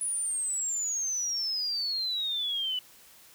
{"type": "exponential sweep", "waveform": "sine", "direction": "down", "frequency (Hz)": [9956, 2960], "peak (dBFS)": -28, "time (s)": [0.01, 2.79], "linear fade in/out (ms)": 2, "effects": ["white hiss -55 dBFS RMS until 3.34 s"]}